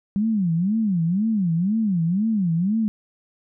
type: tone with vibrato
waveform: sine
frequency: 191.8 Hz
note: G3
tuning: 37 cents flat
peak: -18 dBFS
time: 0.16-2.88 s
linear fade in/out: 0 ms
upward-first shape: sine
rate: 2 Hz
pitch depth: 280 cents each way
effects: none